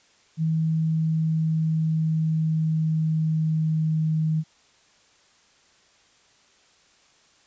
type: tone with pitch glide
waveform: sine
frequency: 160 to 157.52 Hz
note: D#3 to D#3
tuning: +49 to +22 cents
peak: -20 dBFS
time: 0.37-4.44 s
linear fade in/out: 50 ms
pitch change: -27 cents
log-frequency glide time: 0.68-4.11 s
effects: white hiss -59 dBFS RMS until 7.46 s + resampled to 16000 Hz